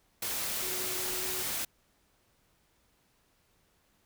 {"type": "tone in noise", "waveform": "sine", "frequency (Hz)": 368.9, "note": "F#4", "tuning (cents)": -5, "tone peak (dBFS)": -42, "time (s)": [0.62, 1.43], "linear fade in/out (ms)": 5, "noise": "white", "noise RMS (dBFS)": -34, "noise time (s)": [0.22, 1.65], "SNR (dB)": -11, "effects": ["pink hiss -70 dBFS RMS until 4.05 s"]}